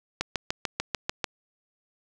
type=click train; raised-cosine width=0.2 ms; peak=-9 dBFS; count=8; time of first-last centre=0.21-1.242 s; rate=6.78 Hz; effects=none